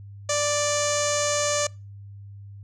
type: tone with low-pass filter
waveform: sawtooth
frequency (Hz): 587.3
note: D5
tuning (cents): 0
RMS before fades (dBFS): -24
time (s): 0.29-1.67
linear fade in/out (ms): 5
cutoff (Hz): 6800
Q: 5.8
effects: noise-tail reverb RT60 0.3 s tail -25 dB re dry + added 100 Hz sine -39 dBFS peak until 2.63 s